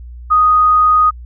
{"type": "tone", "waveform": "sine", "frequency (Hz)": 1244.5, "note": "D#6", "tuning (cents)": 0, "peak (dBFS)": -7, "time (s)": [0.3, 1.11], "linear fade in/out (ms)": 20, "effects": ["added 60 Hz sine -29 dBFS peak until 1.25 s"]}